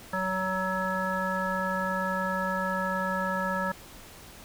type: harmonic tone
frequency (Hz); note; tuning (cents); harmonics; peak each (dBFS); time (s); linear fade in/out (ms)
187.5; F#3; +23; 1 / 3 / 5 / 7 / 9; -33 / -33 / -33 / -33 / -33; 0.13-3.72; 5
effects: pink hiss -48 dBFS RMS until 4.44 s